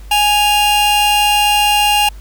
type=tone pair together; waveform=45% pulse; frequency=830.7 / 2794 Hz; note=G#5 / F7; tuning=0 / 0 cents; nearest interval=octave + major sixth; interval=2100 cents; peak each=-12 / -14 dBFS; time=0.11-2.09 s; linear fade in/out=5 ms; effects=added 50 Hz sine -30 dBFS peak until 2.2 s + pink hiss -46 dBFS RMS until 2.2 s